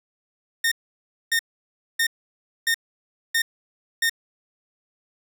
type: tone bursts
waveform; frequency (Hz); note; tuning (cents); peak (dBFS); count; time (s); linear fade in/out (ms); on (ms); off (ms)
sawtooth; 1832; A#6; -31; -15; 6; 0.64-4.096; 5; 76; 600
effects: none